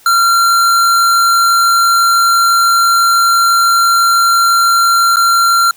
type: tone with dropouts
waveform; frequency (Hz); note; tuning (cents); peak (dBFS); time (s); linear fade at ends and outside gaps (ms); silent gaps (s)
square; 1373; F6; -30; -8; 0.06-5.71; 2; 5.16-5.168
effects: white hiss -45 dBFS RMS until 5.76 s